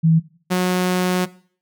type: tone pair in turn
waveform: sine / sawtooth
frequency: 162.2 / 182.06 Hz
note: E3 / F#3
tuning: -28 / -28 cents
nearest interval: major second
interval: 200 cents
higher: second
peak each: -11 / -12 dBFS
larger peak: first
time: 0.03-0.2 / 0.5-1.26 s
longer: second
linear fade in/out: 20 ms
effects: noise-tail reverb RT60 0.5 s tail -19 dB re dry